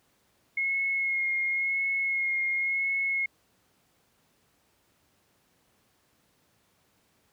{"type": "tone with vibrato", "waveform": "sine", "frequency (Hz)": 2162, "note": "C#7", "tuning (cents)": -44, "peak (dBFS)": -25, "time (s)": [0.57, 3.26], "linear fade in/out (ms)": 5, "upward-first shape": "sine", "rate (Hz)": 0.94, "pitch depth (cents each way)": 20, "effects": ["pink hiss -68 dBFS RMS until 7.32 s", "high-pass 80 Hz 12 dB/octave"]}